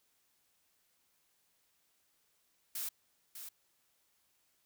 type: noise with echo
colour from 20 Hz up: blue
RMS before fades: -39 dBFS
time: 2.75-2.89 s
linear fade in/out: 5 ms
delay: 600 ms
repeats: 1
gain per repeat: -8 dB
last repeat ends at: 3.49 s
effects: white hiss -75 dBFS RMS until 4.65 s